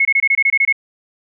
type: tone bursts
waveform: sine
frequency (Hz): 2181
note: C#7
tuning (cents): -29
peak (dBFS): -10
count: 10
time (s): 0-0.726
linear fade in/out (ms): 5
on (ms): 51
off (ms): 24
effects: none